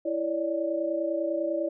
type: tone cluster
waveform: sine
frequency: 332.3 / 566 / 596 Hz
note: E4 / C#5 / D5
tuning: +14 / +36 / +25 cents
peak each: -30 dBFS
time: 0.05-1.69 s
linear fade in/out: 10 ms
effects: none